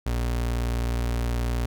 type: tone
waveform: 35% pulse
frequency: 59.2 Hz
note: A#1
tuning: 27 cents sharp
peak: -22 dBFS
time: 0.06-1.66 s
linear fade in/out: 5 ms
effects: none